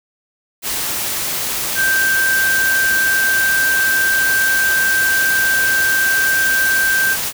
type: tone in noise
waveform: sine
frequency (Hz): 1568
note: G6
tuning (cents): 0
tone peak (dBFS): -13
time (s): 1.75-7.17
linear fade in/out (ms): 50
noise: white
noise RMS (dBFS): -21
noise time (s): 0.62-7.33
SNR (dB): +5
effects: none